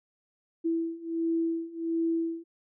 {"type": "beating tone pair", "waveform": "sine", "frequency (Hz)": [329.6, 331], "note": ["E4", "E4"], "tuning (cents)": [0, 7], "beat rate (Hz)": 1.4, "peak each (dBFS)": [-31, -29], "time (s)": [0.64, 2.44], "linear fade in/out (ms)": 20, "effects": []}